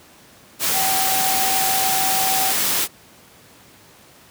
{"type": "tone in noise", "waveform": "sine", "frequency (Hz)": 766, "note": "G5", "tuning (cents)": -40, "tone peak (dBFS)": -22, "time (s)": [0.72, 2.54], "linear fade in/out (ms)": 50, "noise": "white", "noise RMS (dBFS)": -20, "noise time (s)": [0.59, 2.88], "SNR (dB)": -5, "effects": ["pink hiss -48 dBFS RMS until 4.3 s", "high-pass 100 Hz 12 dB/octave"]}